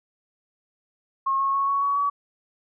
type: tone with pitch steps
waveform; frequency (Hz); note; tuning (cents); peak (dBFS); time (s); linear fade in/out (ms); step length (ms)
sine; 1082 / 1092.7 / 1103.5 / 1114.3 / 1125.3 / 1136.4; C#6 / C#6 / C#6 / C#6 / C#6 / C#6; -42 / -25 / -8 / +9 / +26 / +43; -20; 1.26-2.1; 10; 140
effects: none